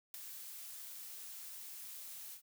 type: noise with ADSR envelope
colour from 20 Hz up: blue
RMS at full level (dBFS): -41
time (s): 0.14-2.42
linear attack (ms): 3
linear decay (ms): 7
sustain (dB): -8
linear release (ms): 88
effects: none